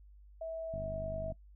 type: tone with pitch glide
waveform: sine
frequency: 651 to 644.3 Hz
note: E5 to E5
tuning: -22 to -40 cents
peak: -37 dBFS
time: 0.41-1.32 s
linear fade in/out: 5 ms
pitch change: -18 cents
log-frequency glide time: 0.74-0.84 s
type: click train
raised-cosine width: 5 ms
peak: -32 dBFS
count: 30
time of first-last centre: 0.74-1.322 s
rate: 49.8 Hz
effects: noise-tail reverb RT60 0.1 s tail -21 dB re dry + added 50 Hz sine -54 dBFS peak until 1.55 s